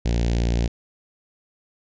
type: tone with notch filter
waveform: sawtooth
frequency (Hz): 58.27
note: A#1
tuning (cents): 0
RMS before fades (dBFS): -21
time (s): 0.05-0.68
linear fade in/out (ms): 10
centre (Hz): 1200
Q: 0.7
effects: resampled to 16000 Hz